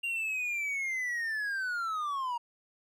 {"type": "linear sweep", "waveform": "triangle", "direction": "down", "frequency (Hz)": [2792, 932.3], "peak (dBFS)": -29, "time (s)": [0.03, 2.38], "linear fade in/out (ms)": 10, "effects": []}